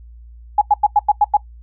sine tone bursts, 830.6 Hz, G#5, in tune, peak -8 dBFS, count 7, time 0.58-1.37 s, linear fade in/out 5 ms, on 34 ms, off 92 ms, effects noise-tail reverb RT60 0.1 s tail -18 dB re dry + added 58 Hz sine -37 dBFS peak until 1.62 s

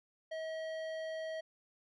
sine tone with hard clipping, 639 Hz, D#5, 46 cents sharp, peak -40 dBFS, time 0.31-1.41 s, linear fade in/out 10 ms, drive 12 dB, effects resampled to 24000 Hz

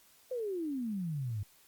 sine exponential sweep, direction down, 523 to 98 Hz, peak -33 dBFS, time 0.31-1.43 s, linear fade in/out 5 ms, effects white hiss -63 dBFS RMS until 1.67 s + Opus 48 kbps

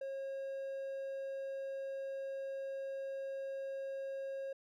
triangle tone, 542 Hz, C#5, 39 cents flat, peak -37 dBFS, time 0.01-4.53 s, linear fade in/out 5 ms, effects none

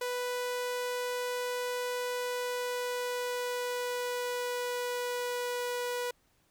sawtooth tone with pitch glide, 493.9 to 489.4 Hz, B4 to B4, 0 to -16 cents, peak -28 dBFS, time 0.01-6.11 s, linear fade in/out 5 ms, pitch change -16 cents, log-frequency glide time 2.09-5.73 s, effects pink hiss -70 dBFS RMS until 6.5 s

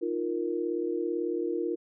sine chord, Eb suspended second, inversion none, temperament equal, 311.1 / 349.2 / 466.2 Hz, Eb4 / F4 / Bb4, 0 / 0 / 0 cents, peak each -34 / -30 / -33 dBFS, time 0.01-1.76 s, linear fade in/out 20 ms, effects none

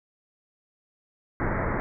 pink low-pass noise, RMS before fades -27 dBFS, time 1.4-1.8 s, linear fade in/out 0 ms, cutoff 2100 Hz, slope 96 dB/octave, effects none

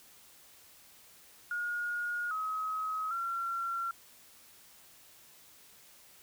sine tone with pitch steps, 1434 / 1273 / 1366 Hz, F6 / D#6 / F6, +45 / +39 / -39 cents, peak -32 dBFS, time 1.51-3.91 s, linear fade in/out 2 ms, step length 800 ms, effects white hiss -58 dBFS RMS until 6.22 s

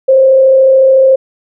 sine tone with frequency modulation, 530 Hz, C5, 22 cents sharp, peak -3 dBFS, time 0.08-1.16 s, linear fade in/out 10 ms, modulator 33.8 Hz, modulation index 0.24, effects none

